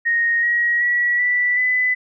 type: tone with pitch steps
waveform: sine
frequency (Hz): 1864.7 / 1898.4 / 1932.7 / 1967.6 / 2003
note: A#6 / A#6 / B6 / B6 / B6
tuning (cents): 0 / +31 / -38 / -7 / +24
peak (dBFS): -15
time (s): 0.05-1.95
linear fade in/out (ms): 20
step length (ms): 380
effects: none